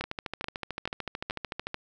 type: two click trains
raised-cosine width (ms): 0.3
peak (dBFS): -17 / -15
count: 24 / 4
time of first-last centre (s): 0.04-1.744 / 0.01-1.309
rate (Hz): 13.5 / 2.31
effects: none